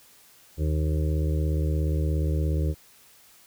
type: harmonic tone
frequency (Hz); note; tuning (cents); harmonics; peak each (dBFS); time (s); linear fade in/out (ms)
77; D#2; -17; 1 / 2 / 4 / 5 / 6 / 7; -23 / -29 / -35 / -37 / -39 / -40; 0.57-2.75; 50
effects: white hiss -55 dBFS RMS until 3.46 s